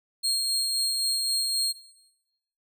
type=tone with tremolo; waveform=30% pulse; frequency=4242 Hz; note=C8; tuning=23 cents sharp; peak=-20 dBFS; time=0.23-1.73 s; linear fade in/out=20 ms; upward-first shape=sine; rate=3.8 Hz; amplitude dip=25%; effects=noise-tail reverb RT60 1.0 s tail -19 dB re dry